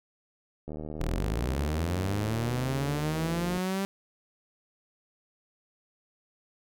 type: click train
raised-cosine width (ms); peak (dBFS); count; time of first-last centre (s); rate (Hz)
2; -25; 223; 0.68-3.574; 76.7
type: linear sweep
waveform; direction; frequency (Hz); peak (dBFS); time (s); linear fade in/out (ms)
sawtooth; up; 36.24 to 197.3; -24; 1-3.85; 0
effects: none